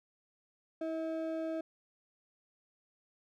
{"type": "ring-modulated tone", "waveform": "triangle", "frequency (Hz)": 483, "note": "B4", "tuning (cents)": -39, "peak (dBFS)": -29, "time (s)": [0.81, 1.61], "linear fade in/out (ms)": 5, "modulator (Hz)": 159, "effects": []}